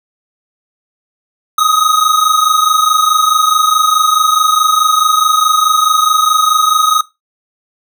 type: tone pair together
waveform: square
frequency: 1246 / 1270.7 Hz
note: D#6 / D#6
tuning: +2 / +36 cents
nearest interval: unison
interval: 34 cents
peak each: -12 dBFS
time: 1.58-7.01 s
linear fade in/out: 5 ms
effects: noise-tail reverb RT60 0.2 s tail -18 dB re dry